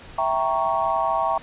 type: chord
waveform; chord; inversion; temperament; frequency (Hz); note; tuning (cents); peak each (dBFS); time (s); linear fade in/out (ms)
sine; E diminished seventh; none; equal; 659.3 / 784 / 932.3 / 1108.7; E5 / G5 / Bb5 / Db6; 0 / 0 / 0 / 0; -25; 0.18-1.38; 5
effects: pink hiss -43 dBFS RMS until 1.42 s + resampled to 8000 Hz